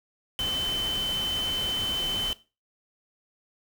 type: tone in noise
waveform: sine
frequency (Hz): 3060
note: G7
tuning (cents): -42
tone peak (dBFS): -27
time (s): 0.39-2.33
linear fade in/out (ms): 0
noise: pink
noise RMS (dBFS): -36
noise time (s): 0.39-2.33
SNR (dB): +6
effects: noise-tail reverb RT60 0.3 s tail -17 dB re dry